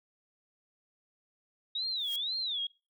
sine tone with vibrato, 3706 Hz, A#7, 11 cents flat, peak -31 dBFS, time 1.75-2.67 s, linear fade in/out 5 ms, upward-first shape sine, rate 2 Hz, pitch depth 220 cents each way
blue noise with exponential growth, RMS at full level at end -41 dBFS, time 1.89-2.16 s, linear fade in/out 1 ms, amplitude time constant 57 ms
effects noise-tail reverb RT60 0.3 s tail -23 dB re dry

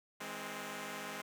5% pulse chord, E augmented, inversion none, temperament equal with one note detuned, 160.77 / 207.7 / 261.6 Hz, E3 / G#3 / B#3, -43 / 0 / 0 cents, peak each -38 / -33 / -34 dBFS, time 0.2-1.22 s, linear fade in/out 10 ms, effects none

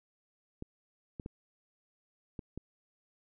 clicks, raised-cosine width 3 ms, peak -27 dBFS, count 5, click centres 0.624 / 1.198 / 1.261 / 2.392 / 2.576 s, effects none

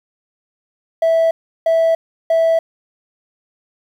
triangle tone bursts, 656 Hz, E5, 9 cents flat, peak -8 dBFS, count 3, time 1.02-2.59 s, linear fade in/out 5 ms, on 290 ms, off 350 ms, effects tanh soft clip ceiling -6 dBFS + 8-bit

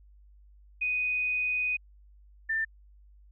sine tone pair in turn, 2491 / 1786.4 Hz, D#7 / A6, +1 / +26 cents, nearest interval tritone, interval 575 cents, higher first, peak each -26 dBFS, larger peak neither, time 0.81-1.77 / 2.49-2.65 s, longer first, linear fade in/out 10 ms, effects added 50 Hz sine -53 dBFS peak until 3.31 s

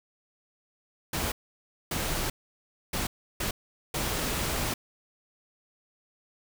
pink noise bursts at uneven times, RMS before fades -30 dBFS, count 5, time 1.13-1.32 / 1.91-2.3 / 2.93-3.07 / 3.4-3.51 / 3.94-4.74 s, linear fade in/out 5 ms, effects none

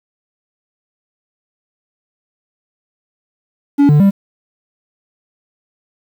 triangle tone with pitch steps, 284.5 / 148 / 197.6 Hz, C#4 / D3 / G3, +45 / +14 / +14 cents, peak -4 dBFS, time 3.78-4.11 s, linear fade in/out 20 ms, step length 110 ms, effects 7-bit

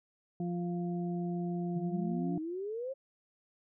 harmonic tone, 174.61 Hz, F3, in tune, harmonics 1 / 2 / 4, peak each -33 / -39 / -45 dBFS, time 0.4-2.38 s, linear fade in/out 2 ms
sine exponential sweep, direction up, 155.56 to 550 Hz, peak -35 dBFS, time 1.75-2.94 s, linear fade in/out 20 ms
effects none

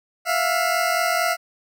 20% pulse tone pair together, 665 / 709.4 Hz, E5 / F5, +15 / +27 cents, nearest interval minor second, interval 112 cents, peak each -17 dBFS, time 0.25-1.37 s, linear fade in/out 50 ms, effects none

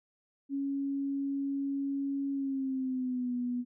sine tone with pitch glide, 277.2 to 245.5 Hz, C#4 to B3, 0 to -10 cents, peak -30 dBFS, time 0.49-3.65 s, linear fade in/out 50 ms, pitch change -210 cents, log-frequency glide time 2.32-3.34 s, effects none

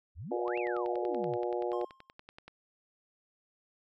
sine exponential two-way sweep, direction up then down, 63 to 2780 to 103.1 Hz, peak -39 dBFS, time 0.15-1.38 s, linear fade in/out 50 ms, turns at 0.58 s
harmonic tone, 120 Hz, B2, 49 cents flat, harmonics 3 / 4 / 5 / 6 / 7, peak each -34 / -36 / -38 / -40 / -41 dBFS, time 0.31-1.85 s, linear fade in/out 5 ms
click train, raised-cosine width 0.3 ms, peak -32 dBFS, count 22, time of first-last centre 0.48-2.48 s, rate 10.5 Hz
triangle tone with exponential decay, 1061 Hz, C6, 24 cents sharp, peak -37 dBFS, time 1.73-2.13 s, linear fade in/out 0 ms, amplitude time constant 86 ms
effects none

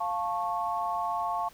sine chord, F augmented, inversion none, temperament equal with one note detuned, 698.5 / 880 / 1099.2 Hz, F5 / A5 / C#6, 0 / 0 / -15 cents, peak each -32 dBFS, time 0-1.49 s, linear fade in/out 10 ms, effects pink hiss -55 dBFS RMS until 1.53 s

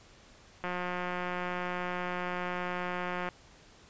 click train, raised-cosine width 0.5 ms, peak -20 dBFS, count 475, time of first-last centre 0.64-3.288 s, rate 179 Hz, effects pink hiss -57 dBFS RMS until 3.89 s + resampled to 16000 Hz

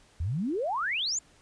sine exponential sweep, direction up, 73.3 to 7400 Hz, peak -27 dBFS, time 0.2-1.19 s, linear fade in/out 5 ms, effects pink hiss -60 dBFS RMS until 1.41 s + resampled to 22050 Hz

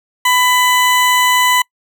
20% pulse tone, 998 Hz, B5, 18 cents sharp, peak -5 dBFS, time 0.25-1.62 s, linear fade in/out 5 ms, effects noise-tail reverb RT60 0.1 s tail -26 dB re dry

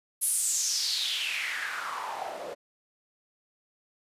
white noise with band-pass filter sweep, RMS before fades -31 dBFS, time 0.21-2.55 s, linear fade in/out 20 ms, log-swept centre 11000 to 500 Hz, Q 4.6, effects resampled to 32000 Hz

